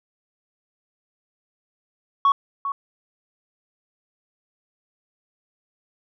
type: tone with echo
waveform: sine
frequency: 1113 Hz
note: C#6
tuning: 7 cents sharp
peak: -11 dBFS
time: 2.25-2.32 s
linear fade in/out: 2 ms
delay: 400 ms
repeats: 1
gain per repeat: -12 dB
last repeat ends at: 2.72 s
effects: tanh soft clip ceiling -12 dBFS